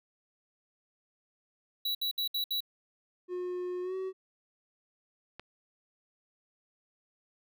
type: tone bursts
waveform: square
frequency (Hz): 3924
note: B7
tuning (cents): -12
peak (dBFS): -30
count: 5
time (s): 1.85-2.605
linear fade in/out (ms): 5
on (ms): 99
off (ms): 65
type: tone with pitch glide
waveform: triangle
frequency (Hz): 360.2 to 377.7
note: F#4 to F#4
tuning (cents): -46 to +36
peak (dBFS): -31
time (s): 3.28-4.13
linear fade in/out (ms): 50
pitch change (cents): +82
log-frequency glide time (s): 3.82-3.95
type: click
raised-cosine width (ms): 0.3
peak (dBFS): -27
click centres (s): 5.396
effects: none